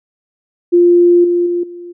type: tone with level steps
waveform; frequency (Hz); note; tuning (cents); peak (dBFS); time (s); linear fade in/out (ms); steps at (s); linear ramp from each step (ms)
sine; 349.2; F4; 0; -5 / -10 / -13 / -27; 0.72-1.93; 20; 1.24 / 1.46 / 1.63; 5
effects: none